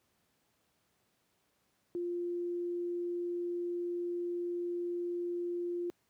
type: tone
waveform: sine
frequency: 349.2 Hz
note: F4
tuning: in tune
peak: -33 dBFS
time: 1.95-5.9 s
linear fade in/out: 0 ms
effects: pink hiss -75 dBFS RMS until 6.09 s + high-pass 100 Hz 12 dB/octave